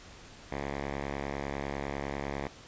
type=tone with low-pass filter; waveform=5% pulse; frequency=70 Hz; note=C#2; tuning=18 cents sharp; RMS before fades=-36 dBFS; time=0.51-2.48 s; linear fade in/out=10 ms; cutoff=2000 Hz; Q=1.4; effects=pink hiss -51 dBFS RMS until 2.67 s + resampled to 16000 Hz